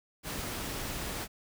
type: noise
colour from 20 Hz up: pink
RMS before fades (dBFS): -37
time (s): 0.23-1.28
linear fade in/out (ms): 50
effects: none